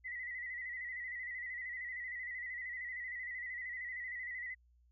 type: tone with vibrato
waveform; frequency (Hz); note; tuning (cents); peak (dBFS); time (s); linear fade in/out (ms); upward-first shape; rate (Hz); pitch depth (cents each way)
sine; 1975.5; B6; 0; -40; 0.04-4.55; 20; square; 13; 47
effects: added 60 Hz sine -65 dBFS peak until 4.91 s